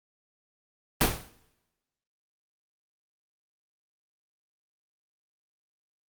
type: noise with exponential decay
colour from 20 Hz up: pink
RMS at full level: -18 dBFS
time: 1.01-1.3 s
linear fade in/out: 0 ms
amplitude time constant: 62 ms
effects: noise-tail reverb RT60 1.0 s tail -20 dB re dry + Opus 32 kbps